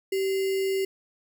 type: tone with sample-and-hold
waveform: sine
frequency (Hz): 386.1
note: G4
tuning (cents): -26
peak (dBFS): -23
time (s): 0.12-0.85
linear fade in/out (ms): 5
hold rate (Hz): 2450
effects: none